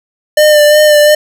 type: tone with vibrato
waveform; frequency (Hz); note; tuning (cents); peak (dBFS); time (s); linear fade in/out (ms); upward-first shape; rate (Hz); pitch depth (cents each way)
square; 600; D5; +37; -4; 0.37-1.15; 5; sine; 2.8; 24
effects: none